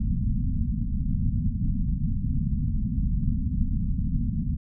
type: low-pass noise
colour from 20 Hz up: pink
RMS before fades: -25 dBFS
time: 0-4.57 s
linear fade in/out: 10 ms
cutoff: 250 Hz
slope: 96 dB/octave
effects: none